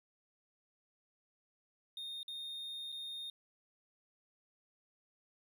triangle tone with dropouts, 3679 Hz, A#7, 24 cents flat, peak -40 dBFS, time 1.97-3.3 s, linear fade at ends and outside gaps 2 ms, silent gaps 2.231-2.28 / 2.92-2.924 s, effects none

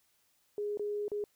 sine tone with dropouts, 414.1 Hz, G#4, 5 cents flat, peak -32 dBFS, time 0.58-1.24 s, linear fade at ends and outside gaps 1 ms, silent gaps 0.773-0.795 / 1.081-1.117 s, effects white hiss -72 dBFS RMS until 1.35 s

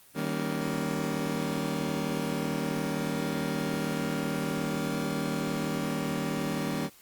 30% pulse chord, Eb dominant seventh, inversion none, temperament just, 155.56 / 194.45 / 233.3 / 280 Hz, Eb3 / G3 / Bb3 / Db4, 0 / -14 / +2 / +18 cents, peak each -32 dBFS, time 0.14-6.9 s, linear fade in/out 50 ms, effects white hiss -56 dBFS RMS until 7.01 s + Opus 24 kbps

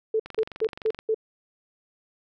sine tone bursts, 440 Hz, A4, in tune, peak -20 dBFS, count 5, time 0.14-1.145 s, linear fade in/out 5 ms, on 57 ms, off 180 ms
click train, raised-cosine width 0.3 ms, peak -22 dBFS, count 18, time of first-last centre 0.26-0.99 s, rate 23.3 Hz
effects none

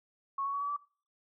sine tone with pitch steps, 1100 / 1114.1 / 1128.3 / 1142.7 / 1157.4 Hz, C#6 / C#6 / C#6 / D6 / D6, -14 / +8 / +30 / -48 / -26 cents, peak -31 dBFS, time 0.38-0.765 s, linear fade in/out 5 ms, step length 77 ms, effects noise-tail reverb RT60 0.4 s tail -20 dB re dry

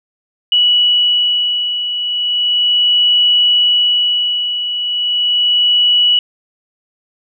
sine beating tone pair, 2939 / 2939.36 Hz, F#7 / F#7, -12 / -12 cents, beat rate 0.36 Hz, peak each -11 / -18 dBFS, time 0.52-6.19 s, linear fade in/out 2 ms, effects none

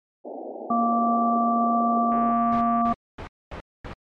white band-pass noise, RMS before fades -35 dBFS, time 0.24-2.33 s, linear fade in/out 20 ms, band 230 to 800 Hz, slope 96 dB/octave
harmonic tone, 233.3 Hz, A#3, 2 cents sharp, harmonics 1 / 3 / 5, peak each -23 / -23 / -23 dBFS, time 0.7-2.93 s, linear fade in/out 5 ms
click train, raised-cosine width 0.5 ms, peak -23 dBFS, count 96, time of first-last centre 2.12-2.813 s, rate 137 Hz
pink noise bursts, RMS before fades -34 dBFS, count 5, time 2.52-3.935 s, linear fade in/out 2 ms, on 91 ms, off 240 ms
effects low-pass 2000 Hz 12 dB/octave + MP3 64 kbps

